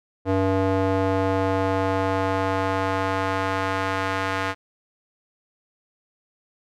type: tone with band-pass filter sweep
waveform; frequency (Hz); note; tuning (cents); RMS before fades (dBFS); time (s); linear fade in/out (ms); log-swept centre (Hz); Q
square; 95.7; G2; -41; -23; 0.25-4.55; 50; 490 to 1500; 1
effects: none